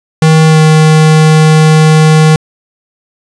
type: tone with pitch glide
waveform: square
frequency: 158.2 to 156.38 Hz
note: D#3 to D#3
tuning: +29 to +9 cents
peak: -3 dBFS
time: 0.22-2.36 s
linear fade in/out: 2 ms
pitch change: -20 cents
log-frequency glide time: 0.47-0.59 s
effects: resampled to 22050 Hz + 7-bit